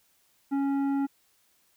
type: tone with tanh clipping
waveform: triangle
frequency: 277 Hz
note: C#4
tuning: 1 cent flat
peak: -26 dBFS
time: 0.51-1.07 s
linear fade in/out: 20 ms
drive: 14 dB
effects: white hiss -67 dBFS RMS until 1.76 s